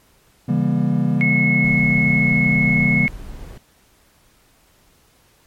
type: chord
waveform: triangle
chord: C# diminished seventh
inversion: none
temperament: just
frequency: 138.59 / 166.31 / 199.57 / 239.5 Hz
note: C#3 / E3 / G3 / Bb3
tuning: 0 / +16 / +31 / +47 cents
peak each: -19 dBFS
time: 0.48-3.07 s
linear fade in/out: 10 ms
type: tone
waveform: sine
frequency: 2184 Hz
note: C#7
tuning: 26 cents flat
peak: -16 dBFS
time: 1.21-3.08 s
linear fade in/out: 0 ms
type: noise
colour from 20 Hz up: brown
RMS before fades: -34 dBFS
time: 1.64-3.58 s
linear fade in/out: 5 ms
effects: pink hiss -56 dBFS RMS until 5.46 s + MP3 64 kbps